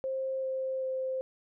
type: tone with pitch steps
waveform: sine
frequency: 529 / 525.6 / 522.3 Hz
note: C5 / C5 / C5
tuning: +19 / +8 / -3 cents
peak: -30 dBFS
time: 0.04-1.21 s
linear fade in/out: 0 ms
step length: 390 ms
effects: none